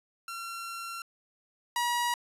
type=tone pair in turn; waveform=sawtooth; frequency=1365 / 960.2 Hz; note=F6 / B5; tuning=-40 / -49 cents; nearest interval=tritone; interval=609 cents; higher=first; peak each=-33 / -23 dBFS; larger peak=second; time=0.28-1.02 / 1.76-2.14 s; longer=first; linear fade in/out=2 ms; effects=resampled to 32000 Hz